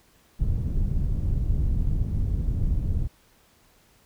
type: low-pass noise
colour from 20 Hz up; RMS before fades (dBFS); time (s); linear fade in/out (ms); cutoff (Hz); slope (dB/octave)
pink; -24; 0.39-3.08; 20; 120; 12
effects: pink hiss -60 dBFS RMS until 4.05 s